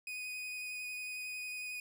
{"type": "tone with vibrato", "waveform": "40% pulse", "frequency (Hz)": 2489, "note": "D#7", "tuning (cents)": 0, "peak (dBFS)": -39, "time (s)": [0.07, 1.8], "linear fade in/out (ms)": 2, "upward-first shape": "square", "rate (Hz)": 11, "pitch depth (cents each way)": 9, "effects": []}